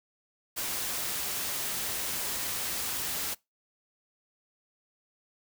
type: noise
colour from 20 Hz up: white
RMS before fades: -33 dBFS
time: 0.56-3.35 s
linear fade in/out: 20 ms
effects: noise-tail reverb RT60 0.2 s tail -23 dB re dry